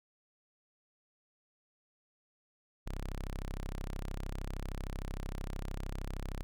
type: tone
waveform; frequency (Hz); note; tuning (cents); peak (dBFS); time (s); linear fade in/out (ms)
sawtooth; 33.12; C1; +22; -33; 2.86-6.43; 0
effects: none